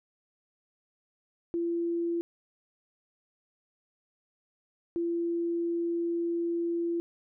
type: tone pair in turn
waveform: sine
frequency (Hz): 340 / 340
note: F4 / F4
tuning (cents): -46 / -46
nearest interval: unison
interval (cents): 0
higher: neither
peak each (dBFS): -27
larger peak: neither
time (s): 1.54-2.21 / 4.96-7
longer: second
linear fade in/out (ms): 0
effects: none